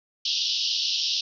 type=band-pass noise; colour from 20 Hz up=white; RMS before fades=-26 dBFS; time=0.25-1.21 s; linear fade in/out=5 ms; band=2800 to 5600 Hz; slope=96 dB/octave; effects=none